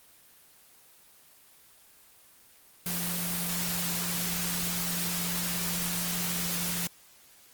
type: tone in noise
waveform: sine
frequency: 174.61 Hz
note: F3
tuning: in tune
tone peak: -35 dBFS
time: 2.86-6.87 s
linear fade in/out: 0 ms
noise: white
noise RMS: -32 dBFS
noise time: 2.86-6.87 s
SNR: -6 dB
effects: white hiss -57 dBFS RMS until 7.53 s + Opus 24 kbps